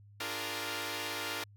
5% pulse chord, Bb dominant seventh, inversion first, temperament equal, 293.7 / 349.2 / 415.3 / 466.2 Hz, D4 / F4 / Ab4 / Bb4, 0 / 0 / 0 / 0 cents, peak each -30 / -30 / -33 / -28 dBFS, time 0.2-1.44 s, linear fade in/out 5 ms, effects added 102 Hz sine -54 dBFS peak until 1.56 s

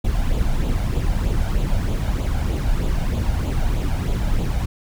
brown noise with flanger, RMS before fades -20 dBFS, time 0.04-4.66 s, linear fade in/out 10 ms, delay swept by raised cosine 0.27 to 1.37 ms, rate 3.2 Hz, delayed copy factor +0.55, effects none

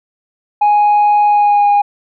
sine tone with pitch glide, 830.6 to 817.7 Hz, G#5 to G#5, 0 to -27 cents, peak -5 dBFS, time 0.61-1.82 s, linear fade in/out 10 ms, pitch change -27 cents, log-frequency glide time 1.26-1.69 s, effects tanh soft clip ceiling -6 dBFS

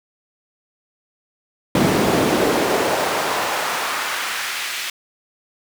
brown noise with high-pass filter sweep, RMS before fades -20 dBFS, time 1.75-4.9 s, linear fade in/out 2 ms, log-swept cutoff 210 to 2500 Hz, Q 1.1, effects none

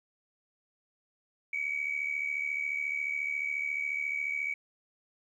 sine tone with amplitude modulation, 2271 Hz, C#7, 41 cents sharp, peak -26 dBFS, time 1.53-4.54 s, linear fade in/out 5 ms, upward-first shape sine, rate 74.2 Hz, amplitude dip 75%, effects tanh soft clip ceiling -23 dBFS + 11-bit

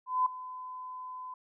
sine tone with ADSR envelope, 1014 Hz, B5, 45 cents sharp, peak -22 dBFS, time 0.06-1.34 s, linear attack 200 ms, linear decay 5 ms, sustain -17 dB, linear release 4 ms, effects none

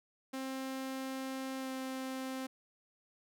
sawtooth tone with pitch glide, 264.7 to 262.3 Hz, C4 to C4, +20 to +4 cents, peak -34 dBFS, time 0.33-2.47 s, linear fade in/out 10 ms, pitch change -16 cents, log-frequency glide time 1.59-1.69 s, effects none

